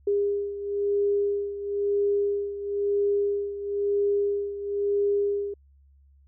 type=beating tone pair; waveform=sine; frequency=404.9 / 405.9 Hz; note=G#4 / G#4; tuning=-44 / -40 cents; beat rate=1 Hz; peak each=-24 / -29 dBFS; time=0.07-5.54 s; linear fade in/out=5 ms; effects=added 69 Hz sine -54 dBFS peak until 6.27 s